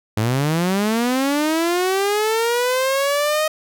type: linear sweep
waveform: sawtooth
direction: up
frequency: 103.1 to 627 Hz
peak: -13 dBFS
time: 0.17-3.48 s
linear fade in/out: 5 ms
effects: none